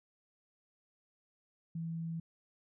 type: tone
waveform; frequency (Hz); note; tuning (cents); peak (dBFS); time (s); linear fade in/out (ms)
sine; 164.81; E3; 0; -36; 1.75-2.2; 5
effects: none